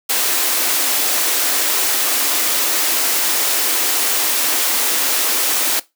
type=high-pass noise; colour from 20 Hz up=white; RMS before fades=-17 dBFS; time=0.09-5.8 s; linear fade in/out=10 ms; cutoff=250 Hz; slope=96 dB/octave; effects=noise-tail reverb RT60 0.2 s tail -19 dB re dry